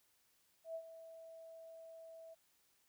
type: tone with ADSR envelope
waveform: sine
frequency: 654 Hz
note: E5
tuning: 14 cents flat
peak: -40 dBFS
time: 0.64-2.35 s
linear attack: 110 ms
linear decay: 68 ms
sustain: -12 dB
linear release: 20 ms
effects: white hiss -75 dBFS RMS until 2.88 s